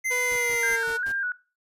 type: tone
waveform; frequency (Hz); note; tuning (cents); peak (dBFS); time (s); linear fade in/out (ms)
square; 2072; C7; -17; -25; 0.04-0.77; 20
type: tone with pitch glide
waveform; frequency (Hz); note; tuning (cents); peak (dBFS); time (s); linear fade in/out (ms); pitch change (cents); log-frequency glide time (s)
sawtooth; 493.9 to 455.5; B4 to A#4; 0 to -40; -25; 0.1-0.98; 20; -140; 0.26-0.82
type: noise bursts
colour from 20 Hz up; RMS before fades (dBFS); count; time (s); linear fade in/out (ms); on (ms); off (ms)
pink; -43; 5; 0.3-1.125; 10; 69; 120
type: tone with vibrato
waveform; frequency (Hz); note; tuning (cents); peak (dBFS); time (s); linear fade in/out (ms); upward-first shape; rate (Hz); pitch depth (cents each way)
sine; 1533; G6; -39; -25; 0.63-1.32; 2; square; 2.5; 71
effects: noise-tail reverb RT60 0.3 s tail -18 dB re dry + resampled to 32000 Hz